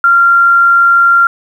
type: tone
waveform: sine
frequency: 1383 Hz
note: F6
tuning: 17 cents flat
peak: -4 dBFS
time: 0.04-1.27 s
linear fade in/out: 2 ms
effects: 7-bit